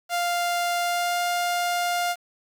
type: tone with pitch glide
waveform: sawtooth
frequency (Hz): 698.5 to 703.4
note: F5 to F5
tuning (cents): 0 to +12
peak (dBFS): -19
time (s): 0.09-2.16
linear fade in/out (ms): 50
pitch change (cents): +12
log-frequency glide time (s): 0.79-1.21
effects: 8-bit